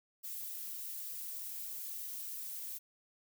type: noise with flanger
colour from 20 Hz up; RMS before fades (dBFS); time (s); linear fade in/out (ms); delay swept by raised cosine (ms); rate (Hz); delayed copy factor
violet; -43; 0.23-2.79; 20; 1 to 4.4; 3.3; +0.6
effects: none